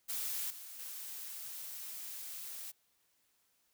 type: noise with level steps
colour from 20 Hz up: blue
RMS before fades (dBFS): -38 / -49 / -45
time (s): 0.08-2.72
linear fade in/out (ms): 20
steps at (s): 0.5 / 0.79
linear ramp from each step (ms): 5
effects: white hiss -75 dBFS RMS until 3.73 s